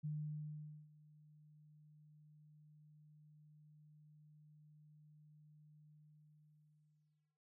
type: tone with ADSR envelope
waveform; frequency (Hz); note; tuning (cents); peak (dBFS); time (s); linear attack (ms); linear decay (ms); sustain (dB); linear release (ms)
sine; 151.2; D#3; -49; -39; 0.03-7.4; 20; 830; -23; 1500
effects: none